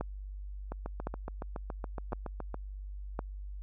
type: two click trains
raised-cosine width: 1 ms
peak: -20 / -24 dBFS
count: 4 / 14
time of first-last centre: 0.01-3.191 / 0.72-2.543 s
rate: 0.943 / 7.13 Hz
effects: added 49 Hz sine -39 dBFS peak until 3.62 s